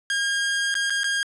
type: tone with dropouts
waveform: sawtooth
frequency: 1619 Hz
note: G#6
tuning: 45 cents flat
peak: -18 dBFS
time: 0.1-1.23 s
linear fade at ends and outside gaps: 1 ms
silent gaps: 0.742-0.752 / 0.898-0.904 / 1.034-1.042 s
effects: resampled to 22050 Hz